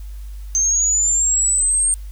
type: linear sweep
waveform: sine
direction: up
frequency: 6270 to 8660 Hz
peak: -14 dBFS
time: 0.55-1.94 s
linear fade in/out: 0 ms
effects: added 50 Hz sine -29 dBFS peak until 2.11 s + white hiss -52 dBFS RMS until 2.11 s